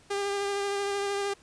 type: tone with vibrato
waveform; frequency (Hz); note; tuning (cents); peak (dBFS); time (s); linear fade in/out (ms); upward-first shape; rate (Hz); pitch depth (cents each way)
sawtooth; 400.8; G4; +38; -24; 0.1-1.34; 10; sine; 13; 16
effects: pink hiss -58 dBFS RMS until 1.42 s + resampled to 22050 Hz